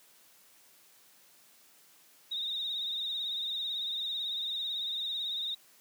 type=tone with vibrato; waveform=sine; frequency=3725 Hz; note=A#7; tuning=2 cents flat; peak=-32 dBFS; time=2.31-5.55 s; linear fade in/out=10 ms; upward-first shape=sine; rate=18 Hz; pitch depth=56 cents each way; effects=white hiss -61 dBFS RMS until 5.8 s + high-pass 150 Hz 12 dB/octave